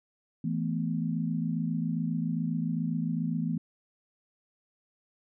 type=chord; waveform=sine; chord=E suspended fourth; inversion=none; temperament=just; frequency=164.81 / 219.8 / 247.2 Hz; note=E3 / A3 / B3; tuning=0 / -2 / +2 cents; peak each=-30 / -33 / -33 dBFS; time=0.44-3.58 s; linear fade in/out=5 ms; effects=none